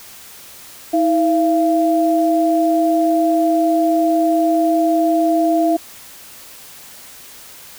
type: tone pair together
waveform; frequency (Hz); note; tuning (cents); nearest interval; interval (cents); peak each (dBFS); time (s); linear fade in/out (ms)
sine; 321.5 / 681.2; E4 / F5; -43 / -43; octave + minor second; 1300; -15; 0.93-5.77; 10
effects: white hiss -39 dBFS RMS until 7.78 s